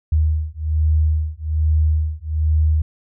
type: beating tone pair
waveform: sine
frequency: 77.1 / 78.3 Hz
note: D#2 / D#2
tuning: -15 / +11 cents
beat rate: 1.2 Hz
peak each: -18 dBFS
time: 0.12-2.82 s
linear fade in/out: 5 ms
effects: none